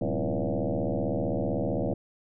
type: tone with frequency modulation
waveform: sine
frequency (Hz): 180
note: F#3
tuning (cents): -47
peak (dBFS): -25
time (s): 0.01-1.94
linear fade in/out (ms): 5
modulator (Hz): 75.6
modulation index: 6.2
effects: none